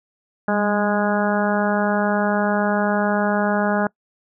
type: harmonic tone with a mistuned harmonic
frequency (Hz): 207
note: G#3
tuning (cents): -5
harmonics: 1 / 2 / 3 / 4 / 5 / 6 / 7 / 8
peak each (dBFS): -21 / -27 / -23 / -25 / -31 / -31 / -27 / -30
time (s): 0.48-3.87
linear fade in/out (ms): 2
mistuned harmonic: 1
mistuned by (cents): -32
effects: noise-tail reverb RT60 0.1 s tail -24 dB re dry